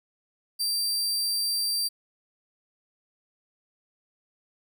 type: tone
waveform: sawtooth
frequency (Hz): 4699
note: D8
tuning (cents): 0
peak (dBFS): -22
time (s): 0.59-1.89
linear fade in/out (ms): 20
effects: none